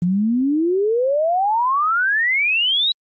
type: exponential sweep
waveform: sine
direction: up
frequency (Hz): 170 to 3951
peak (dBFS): -15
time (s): 0.02-2.92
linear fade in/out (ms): 2
effects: Opus 24 kbps